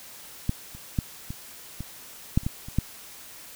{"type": "clicks", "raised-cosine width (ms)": 5, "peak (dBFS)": [-11, -30, -11, -21, -21, -7, -29, -14, -26, -9], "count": 10, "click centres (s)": [0.494, 0.75, 0.988, 1.305, 1.806, 2.375, 2.434, 2.465, 2.685, 2.786], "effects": ["white hiss -45 dBFS RMS until 3.55 s"]}